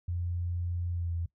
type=tone with pitch glide; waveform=sine; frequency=87.31 to 84.78 Hz; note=F2 to E2; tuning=0 to +49 cents; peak=-30 dBFS; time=0.08-1.26 s; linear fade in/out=5 ms; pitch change=-51 cents; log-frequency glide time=0.91-1.13 s; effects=noise-tail reverb RT60 0.1 s tail -19 dB re dry